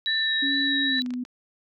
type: tone with vibrato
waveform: sine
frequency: 3887 Hz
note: B7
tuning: 28 cents flat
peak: -24 dBFS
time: 0.06-1.02 s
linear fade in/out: 0 ms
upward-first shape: sine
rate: 2.4 Hz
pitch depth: 19 cents each way
type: tone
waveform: sine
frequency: 1786 Hz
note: A6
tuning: 25 cents sharp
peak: -25 dBFS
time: 0.07-1 s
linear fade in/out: 5 ms
type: tone with pitch glide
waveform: sine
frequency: 277.2 to 248.4 Hz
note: C#4 to B3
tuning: 0 to +10 cents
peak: -27 dBFS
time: 0.42-1.24 s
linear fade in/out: 10 ms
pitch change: -190 cents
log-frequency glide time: 0.84-1.05 s
type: clicks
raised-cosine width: 0.2 ms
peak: -26 dBFS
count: 5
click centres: 0.985 / 1.062 / 1.106 / 1.138 / 1.251 s
effects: none